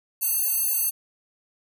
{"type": "tone with high-pass filter", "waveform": "square", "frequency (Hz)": 898, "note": "A5", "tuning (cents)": 35, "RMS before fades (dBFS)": -24, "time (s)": [0.21, 0.91], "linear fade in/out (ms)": 20, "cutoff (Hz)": 11000, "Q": 1.8, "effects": []}